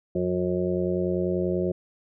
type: harmonic tone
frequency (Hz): 90.3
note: F#2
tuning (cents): -42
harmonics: 1 / 2 / 4 / 5 / 6 / 7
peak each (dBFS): -35 / -28 / -26 / -35 / -31 / -35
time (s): 0.15-1.72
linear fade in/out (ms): 5
effects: none